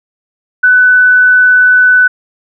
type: tone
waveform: sine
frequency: 1497 Hz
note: F#6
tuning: 20 cents sharp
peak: -3 dBFS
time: 0.63-2.08 s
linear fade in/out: 10 ms
effects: none